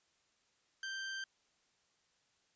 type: tone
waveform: sawtooth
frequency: 1568 Hz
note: G6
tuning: in tune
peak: -36 dBFS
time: 0.83-1.24 s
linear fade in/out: 2 ms
effects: white hiss -75 dBFS RMS until 2.55 s + resampled to 16000 Hz